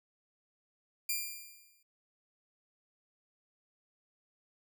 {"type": "tone with exponential decay", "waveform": "5% pulse", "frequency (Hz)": 2389, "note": "D7", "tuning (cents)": 29, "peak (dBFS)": -20, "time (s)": [1.09, 1.83], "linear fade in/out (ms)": 5, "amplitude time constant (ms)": 160, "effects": []}